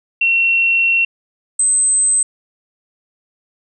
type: tone pair in turn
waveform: sine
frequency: 2723 / 8202 Hz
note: F7 / C9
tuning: -44 / -36 cents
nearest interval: octave + perfect fifth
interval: 1908 cents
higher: second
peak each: -11 dBFS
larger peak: neither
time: 0.21-1.05 / 1.59-2.23 s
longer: first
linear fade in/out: 5 ms
effects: none